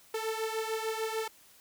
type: beating tone pair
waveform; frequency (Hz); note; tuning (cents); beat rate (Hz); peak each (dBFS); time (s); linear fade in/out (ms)
sawtooth; 440 / 446.7; A4 / A4; 0 / +26; 6.7; -30 / -32; 0.14-1.28; 5
effects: white hiss -59 dBFS RMS until 1.6 s